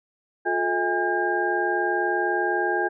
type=tone cluster; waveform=sine; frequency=356 / 435.8 / 642 / 816 / 1608 Hz; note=F4 / A4 / E5 / G#5 / G6; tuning=+33 / -17 / -46 / -31 / +44 cents; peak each=-26 / -30 / -33 / -26 / -26 dBFS; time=0.45-2.89 s; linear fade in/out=20 ms; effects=none